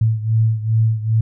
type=beating tone pair; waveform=sine; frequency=110.6 / 113.1 Hz; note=A2 / A2; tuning=+9 / +48 cents; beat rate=2.5 Hz; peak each=-15 / -19 dBFS; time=0.01-1.21 s; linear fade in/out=5 ms; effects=none